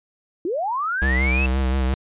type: linear sweep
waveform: sine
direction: up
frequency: 311.1 to 2668 Hz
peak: -21 dBFS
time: 0.45-1.46 s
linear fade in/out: 2 ms
type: tone with vibrato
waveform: square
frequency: 65.41 Hz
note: C2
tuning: in tune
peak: -19 dBFS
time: 1.02-1.94 s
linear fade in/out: 0 ms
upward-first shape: sine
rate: 5.7 Hz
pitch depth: 48 cents each way
effects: resampled to 8000 Hz